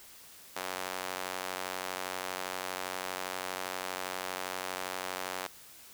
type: tone with high-pass filter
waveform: sawtooth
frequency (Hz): 92.5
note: F#2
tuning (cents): 0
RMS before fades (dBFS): -38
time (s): 0.56-5.47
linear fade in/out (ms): 5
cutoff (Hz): 710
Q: 0.8
effects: white hiss -53 dBFS RMS until 5.93 s